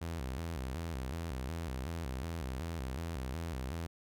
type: tone with vibrato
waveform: sawtooth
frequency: 73.42 Hz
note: D2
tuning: in tune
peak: -33 dBFS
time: 0.01-3.87 s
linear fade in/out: 10 ms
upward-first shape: square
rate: 2.7 Hz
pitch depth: 220 cents each way
effects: none